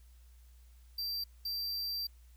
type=tone bursts at uneven times; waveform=square; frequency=4699 Hz; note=D8; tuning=in tune; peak=-35 dBFS; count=2; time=0.98-1.24 / 1.45-2.07 s; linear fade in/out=5 ms; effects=added 60 Hz sine -55 dBFS peak until 2.36 s + white hiss -70 dBFS RMS until 2.36 s